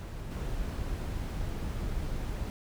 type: noise with level steps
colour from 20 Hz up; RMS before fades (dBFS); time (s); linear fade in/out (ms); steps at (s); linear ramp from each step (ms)
brown; -38 / -34; 0-2.5; 0; 0.31; 2
effects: none